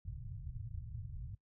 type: low-pass noise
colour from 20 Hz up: white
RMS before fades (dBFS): -45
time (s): 0.05-1.35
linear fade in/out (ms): 5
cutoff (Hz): 130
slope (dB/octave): 48
effects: noise-tail reverb RT60 0.1 s tail -18 dB re dry